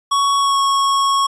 square tone with pitch glide, 1116 to 1101.3 Hz, C#6 to C#6, +11 to -12 cents, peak -14 dBFS, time 0.11-1.27 s, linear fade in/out 10 ms, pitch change -23 cents, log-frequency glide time 0.37-0.59 s, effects resampled to 22050 Hz

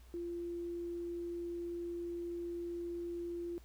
sine tone, 344.6 Hz, F4, 23 cents flat, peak -38 dBFS, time 0.14-3.58 s, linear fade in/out 0 ms, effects added 60 Hz sine -55 dBFS peak until 3.64 s + pink hiss -66 dBFS RMS until 3.64 s

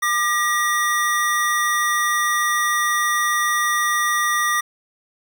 square tone pair together, 1201.1 / 1911 Hz, D6 / A#6, +39 / +43 cents, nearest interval minor sixth, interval 804 cents, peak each -21 dBFS, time 0.02-4.61 s, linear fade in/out 10 ms, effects none

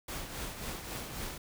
pink noise with tremolo, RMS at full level -38 dBFS, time 0.08-1.38 s, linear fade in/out 5 ms, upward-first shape triangle, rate 3.7 Hz, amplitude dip 55%, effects none

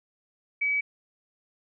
sine tone, 2280 Hz, C#7, 48 cents sharp, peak -23 dBFS, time 0.61-0.81 s, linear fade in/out 10 ms, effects none

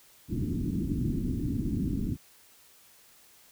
white low-pass noise, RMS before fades -30 dBFS, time 0.28-2.17 s, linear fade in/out 50 ms, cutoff 310 Hz, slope 48 dB/octave, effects white hiss -58 dBFS RMS until 3.51 s

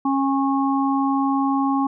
harmonic tone, 273.2 Hz, C#4, 25 cents flat, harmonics 1 / 3 / 4, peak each -19 / -24 / -25 dBFS, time 0.05-1.87 s, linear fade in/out 5 ms, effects none

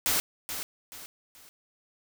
white noise with echo, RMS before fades -26 dBFS, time 0.06-0.2 s, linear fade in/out 0 ms, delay 430 ms, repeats 3, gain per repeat -9 dB, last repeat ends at 1.49 s, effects none

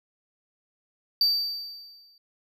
triangle tone with exponential decay, 4635 Hz, D8, 24 cents flat, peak -16 dBFS, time 1.21-2.18 s, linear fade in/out 2 ms, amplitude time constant 210 ms, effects none

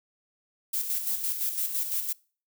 violet noise with tremolo, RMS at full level -28 dBFS, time 0.73-2.13 s, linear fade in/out 10 ms, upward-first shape square, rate 5.9 Hz, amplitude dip 50%, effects noise-tail reverb RT60 0.4 s tail -24 dB re dry

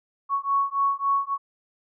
sine beating tone pair, 1108.7 / 1112.3 Hz, C#6 / C#6, 0 / +6 cents, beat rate 3.6 Hz, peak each -24 dBFS, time 0.29-1.38 s, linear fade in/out 50 ms, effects none

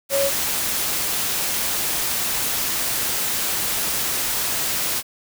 sine tone in noise, 554.4 Hz, C#5, in tune, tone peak -18 dBFS, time 0.1-0.31 s, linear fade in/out 50 ms, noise white, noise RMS -23 dBFS, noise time 0.09-5.03 s, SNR +2 dB, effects none

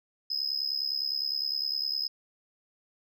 sine tone with amplitude modulation, 5080 Hz, D#8, 35 cents sharp, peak -22 dBFS, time 0.3-2.08 s, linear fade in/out 10 ms, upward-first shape sine, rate 69.8 Hz, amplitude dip 95%, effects tanh soft clip ceiling -24 dBFS

